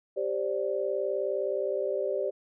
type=chord; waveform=sine; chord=G suspended fourth; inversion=none; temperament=equal with one note detuned; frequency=392 / 527.8 / 587.3 Hz; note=G4 / C5 / D5; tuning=0 / +15 / 0 cents; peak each=-31 / -32 / -31 dBFS; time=0.16-2.31 s; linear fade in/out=20 ms; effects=none